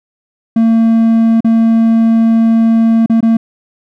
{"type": "tone with dropouts", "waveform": "triangle", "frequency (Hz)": 226.7, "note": "A#3", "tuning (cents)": -48, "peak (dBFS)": -4, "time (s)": [0.56, 3.37], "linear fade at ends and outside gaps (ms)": 5, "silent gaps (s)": [[1.406, 1.445], [3.061, 3.097], [3.207, 3.227]], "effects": []}